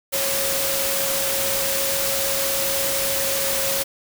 sine tone in noise, 547 Hz, C#5, 23 cents flat, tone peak -27 dBFS, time 0.12-3.84 s, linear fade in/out 20 ms, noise white, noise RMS -23 dBFS, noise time 0.12-3.84 s, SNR -7 dB, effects none

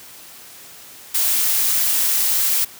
blue noise, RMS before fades -18 dBFS, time 1.14-2.65 s, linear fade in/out 10 ms, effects white hiss -41 dBFS RMS until 2.79 s + high-pass 60 Hz 12 dB/octave

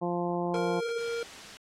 harmonic tone, 174.61 Hz, F3, in tune, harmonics 1 / 2 / 3 / 4 / 5 / 6, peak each -33 / -32 / -36 / -35 / -37 / -41 dBFS, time 0.01-0.81 s, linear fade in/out 20 ms
square tone, 466.2 Hz, A#4, in tune, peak -31 dBFS, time 0.54-1.23 s, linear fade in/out 2 ms
white noise, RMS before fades -45 dBFS, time 0.98-1.57 s, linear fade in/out 0 ms
effects low-pass 6000 Hz 12 dB/octave + AAC 48 kbps

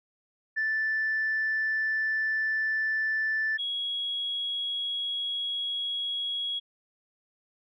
sine tone pair in turn, 1760 / 3322 Hz, A6 / G#7, 0 / 0 cents, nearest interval major seventh, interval 1100 cents, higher second, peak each -24 / -28 dBFS, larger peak first, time 0.56-3.58 / 3.58-6.6 s, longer neither, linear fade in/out 20 ms, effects tanh soft clip ceiling -21 dBFS

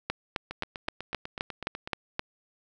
two click trains, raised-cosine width 0.3 ms, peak -12 / -20 dBFS, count 9 / 12, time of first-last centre 0.1-2.194 / 0.51-1.875 s, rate 3.82 / 8.06 Hz, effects none

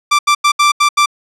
sawtooth tone bursts at uneven times, 1174.7 Hz, D6, in tune, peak -4 dBFS, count 6, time 0.11-0.19 / 0.27-0.35 / 0.44-0.52 / 0.59-0.72 / 0.8-0.89 / 0.97-1.06 s, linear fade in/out 10 ms, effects low-pass 8000 Hz 12 dB/octave

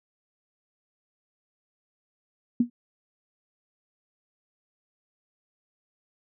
sine tone with exponential decay, 240 Hz, B3, 49 cents flat, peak -14 dBFS, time 2.6-2.7 s, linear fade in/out 5 ms, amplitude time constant 21 ms, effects none

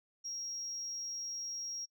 sine tone, 5610 Hz, F8, 7 cents sharp, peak -37 dBFS, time 0.24-1.86 s, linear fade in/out 20 ms, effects noise-tail reverb RT60 0.1 s tail -25 dB re dry + tanh soft clip ceiling -35 dBFS

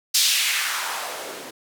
blue noise with band-pass filter sweep, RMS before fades -24 dBFS, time 0.14-1.51 s, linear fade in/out 10 ms, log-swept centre 4600 to 290 Hz, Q 1.6, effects none

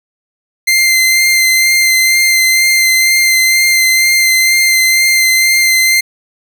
sawtooth tone with vibrato, 2084 Hz, C7, 7 cents flat, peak -4 dBFS, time 0.67-6.01 s, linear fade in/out 10 ms, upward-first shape sine, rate 2.1 Hz, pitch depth 16 cents each way, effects none

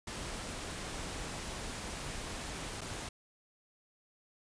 pink noise with dropouts, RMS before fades -41 dBFS, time 0.07-3.09 s, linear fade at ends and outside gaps 5 ms, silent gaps 2.809-2.814 s, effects resampled to 22050 Hz

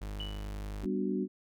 40% pulse tone, 50.8 Hz, G#1, 38 cents flat, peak -36 dBFS, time 0.01-0.86 s, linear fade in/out 10 ms
sine tone with exponential decay, 2959 Hz, F#7, 1 cent flat, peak -36 dBFS, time 0.2-0.56 s, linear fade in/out 1 ms, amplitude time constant 78 ms
sine chord, G major seventh, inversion none, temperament equal, 196 / 246.9 / 293.7 / 370 Hz, G3 / B3 / D4 / F#4, 0 / 0 / 0 / 0 cents, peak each -33 / -36 / -36 / -35 dBFS, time 0.82-1.28 s, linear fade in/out 50 ms
effects none

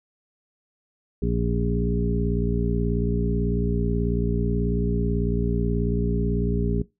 harmonic tone with a mistuned harmonic, 58.27 Hz, A#1, in tune, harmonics 1 / 2 / 3 / 4 / 5 / 7, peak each -25 / -29 / -26 / -29 / -33 / -30 dBFS, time 1.22-6.82 s, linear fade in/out 5 ms, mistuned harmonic 1, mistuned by -21 cents, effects noise-tail reverb RT60 0.2 s tail -20 dB re dry

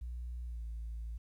sine tone with pitch glide, 60 to 56.31 Hz, B1 to A1, -49 to +41 cents, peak -37 dBFS, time 0.01-1.18 s, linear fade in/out 10 ms, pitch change -110 cents, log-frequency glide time 0.45-0.63 s, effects tanh soft clip ceiling -36 dBFS + 12-bit

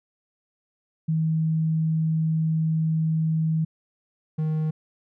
sine / triangle tone pair in turn, 159.6 / 156.23 Hz, D#3 / D#3, +44 / +7 cents, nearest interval unison, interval 37 cents, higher first, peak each -20 dBFS, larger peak neither, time 1.08-3.65 / 4.38-4.71 s, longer first, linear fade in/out 10 ms, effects none

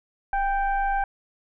sine tone with frequency modulation, 793 Hz, G5, 20 cents sharp, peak -21 dBFS, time 0.33-1.04 s, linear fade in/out 2 ms, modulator 769 Hz, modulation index 0.78, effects none

